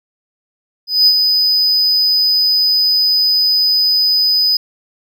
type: tone with ADSR envelope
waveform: triangle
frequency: 4994 Hz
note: D#8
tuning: 6 cents sharp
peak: -4 dBFS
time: 0.87-4.57 s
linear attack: 200 ms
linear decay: 54 ms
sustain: -5 dB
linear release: 4 ms
effects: none